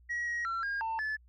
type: tone with pitch steps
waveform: sine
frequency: 1909 / 1895 / 1355 / 1620 / 897 / 1732 Hz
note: A#6 / A#6 / E6 / G#6 / A5 / A6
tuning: +41 / +28 / +47 / -43 / +33 / -28 cents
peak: -29 dBFS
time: 0.09-1.17 s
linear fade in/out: 20 ms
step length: 180 ms
effects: tanh soft clip ceiling -30 dBFS + added 60 Hz sine -57 dBFS peak until 1.28 s